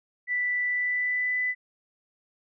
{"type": "tone with pitch glide", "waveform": "sine", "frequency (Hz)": [1975.5, 1997.3], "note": ["B6", "B6"], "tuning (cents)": [0, 19], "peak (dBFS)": -24, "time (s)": [0.27, 1.55], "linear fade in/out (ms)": 50, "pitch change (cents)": 19, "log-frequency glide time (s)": [0.65, 1.4], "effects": []}